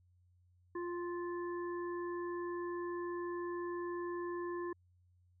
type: harmonic tone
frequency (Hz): 349.2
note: F4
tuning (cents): 0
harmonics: 1 / 3 / 5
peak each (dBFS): -38 / -45 / -51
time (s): 0.75-4.73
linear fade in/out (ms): 5
effects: added 89 Hz sine -66 dBFS peak until 5.4 s